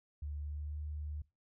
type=tone with pitch glide; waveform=sine; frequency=73.42 to 74.88 Hz; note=D2 to D2; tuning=0 to +34 cents; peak=-38 dBFS; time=0.22-1.22 s; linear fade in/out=5 ms; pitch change=+34 cents; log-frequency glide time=0.4-0.78 s; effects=noise-tail reverb RT60 0.3 s tail -23 dB re dry